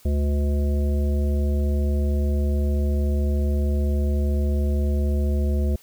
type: harmonic tone with a mistuned harmonic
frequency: 72.2 Hz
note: D2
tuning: 29 cents flat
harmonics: 1 / 3 / 5 / 7 / 9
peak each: -19 / -29 / -33 / -36 / -38 dBFS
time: 0.05-5.76 s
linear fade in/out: 5 ms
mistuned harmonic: 9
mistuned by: -39 cents
effects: white hiss -53 dBFS RMS until 5.82 s